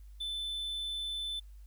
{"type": "tone", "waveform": "triangle", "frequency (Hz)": 3520, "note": "A7", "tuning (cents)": 0, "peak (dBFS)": -33, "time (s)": [0.2, 1.4], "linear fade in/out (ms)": 10, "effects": ["added 50 Hz sine -48 dBFS peak until 1.66 s", "white hiss -72 dBFS RMS until 1.66 s"]}